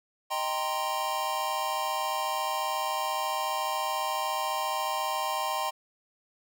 square chord, C minor seventh, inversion first, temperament equal, 622.3 / 784 / 932.3 / 1046.5 Hz, Eb5 / G5 / Bb5 / C6, 0 / 0 / 0 / 0 cents, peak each -37 / -34 / -35 / -33 dBFS, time 0.3-5.71 s, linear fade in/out 20 ms, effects none

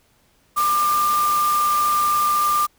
sine tone in noise, 1194 Hz, D6, 28 cents sharp, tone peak -16 dBFS, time 0.56-2.67 s, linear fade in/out 20 ms, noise white, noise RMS -29 dBFS, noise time 0.56-2.67 s, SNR +10 dB, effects pink hiss -60 dBFS RMS until 2.78 s

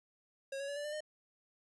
square tone with pitch steps, 545 / 557.4 / 570.1 / 583.1 / 596.4 / 610 Hz, C#5 / C#5 / C#5 / D5 / D5 / D#5, -29 / +9 / +48 / -13 / +27 / -34 cents, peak -39 dBFS, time 0.52-1.006 s, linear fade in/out 5 ms, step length 81 ms, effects resampled to 24000 Hz

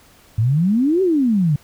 sine exponential two-way sweep, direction up then down, 103.83 to 391.2 to 139.1 Hz, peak -13 dBFS, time 0.38-1.56 s, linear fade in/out 5 ms, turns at 1.02 s, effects pink hiss -50 dBFS RMS until 1.63 s

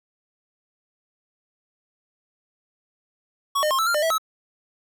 square tone with pitch steps, 1117 / 609 / 1067 / 1318 / 1392 / 600 / 652 / 1293 Hz, C#6 / D#5 / C6 / E6 / F6 / D5 / E5 / E6, +13 / -37 / +34 / -1 / -6 / +37 / -19 / -34 cents, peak -20 dBFS, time 3.55-4.182 s, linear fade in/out 10 ms, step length 79 ms, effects none

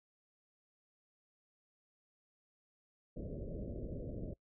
pink low-pass noise, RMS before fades -43 dBFS, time 3.16-4.34 s, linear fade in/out 10 ms, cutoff 620 Hz, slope 96 dB/octave, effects noise-tail reverb RT60 0.1 s tail -23 dB re dry

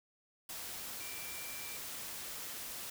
sine tone in noise, 2349 Hz, D7, in tune, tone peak -50 dBFS, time 1-1.77 s, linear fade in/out 5 ms, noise white, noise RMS -44 dBFS, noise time 0.49-2.9 s, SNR -9 dB, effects none

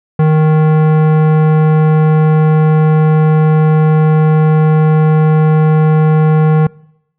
sine tone with tanh clipping, 155.56 Hz, D#3, in tune, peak -8 dBFS, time 0.19-6.67 s, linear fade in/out 5 ms, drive 17 dB, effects noise-tail reverb RT60 0.8 s tail -24 dB re dry

